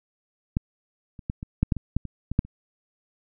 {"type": "clicks", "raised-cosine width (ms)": 5, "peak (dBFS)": [-10, -28, -15, -21, -7, -8, -18, -10, -22, -16, -6, -30], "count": 12, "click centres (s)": [0.569, 1.192, 1.299, 1.429, 1.63, 1.722, 1.767, 1.966, 2.053, 2.316, 2.391, 2.45], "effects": []}